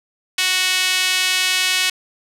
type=tone with high-pass filter; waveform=sawtooth; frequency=370 Hz; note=F#4; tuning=in tune; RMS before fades=-18 dBFS; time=0.38-1.9 s; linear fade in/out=5 ms; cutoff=2600 Hz; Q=1.5; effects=low-pass 12000 Hz 12 dB/octave